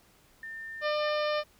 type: tone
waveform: sine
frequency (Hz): 1800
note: A6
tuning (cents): +39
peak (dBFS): -38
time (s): 0.43-1.09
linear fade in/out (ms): 2
type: harmonic tone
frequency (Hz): 601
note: D5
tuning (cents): +40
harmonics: 1 / 2 / 3 / 4 / 5 / 6 / 7 / 8 / 9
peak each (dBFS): -28 / -34 / -38 / -40 / -42 / -44 / -45 / -46 / -47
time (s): 0.81-1.44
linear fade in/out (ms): 50
effects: pink hiss -62 dBFS RMS until 1.59 s